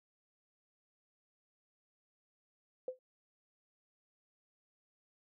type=tone with exponential decay; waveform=sine; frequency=511 Hz; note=C5; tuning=41 cents flat; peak=-32 dBFS; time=2.88-2.99 s; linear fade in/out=2 ms; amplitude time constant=22 ms; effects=none